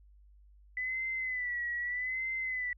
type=tone with vibrato; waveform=sine; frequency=1993 Hz; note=B6; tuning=15 cents sharp; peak=-32 dBFS; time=0.77-2.73 s; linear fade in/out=2 ms; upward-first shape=sine; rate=0.81 Hz; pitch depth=67 cents each way; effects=added 50 Hz sine -56 dBFS peak until 2.77 s